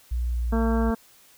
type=tone with pitch glide; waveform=sine; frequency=60.1 to 58.19 Hz; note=B1 to A#1; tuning=-46 to -2 cents; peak=-23 dBFS; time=0.11-0.91 s; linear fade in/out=10 ms; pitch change=-56 cents; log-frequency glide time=0.31-0.53 s
type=harmonic tone; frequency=226.6 Hz; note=A#3; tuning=49 cents flat; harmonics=1 / 2 / 3 / 4 / 5 / 6 / 7; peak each=-23 / -29 / -33 / -35 / -37 / -39 / -40 dBFS; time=0.52-0.95 s; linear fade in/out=10 ms
effects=white hiss -55 dBFS RMS until 1.37 s